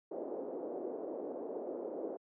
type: band-pass noise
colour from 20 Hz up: pink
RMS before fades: -41 dBFS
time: 0.11-2.17 s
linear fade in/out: 5 ms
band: 320 to 570 Hz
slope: 24 dB/octave
effects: high-pass 200 Hz 12 dB/octave